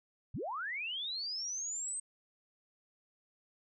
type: linear sweep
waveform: sine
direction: up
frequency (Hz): 65 to 8372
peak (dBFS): -36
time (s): 0.34-2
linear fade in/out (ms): 5
effects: none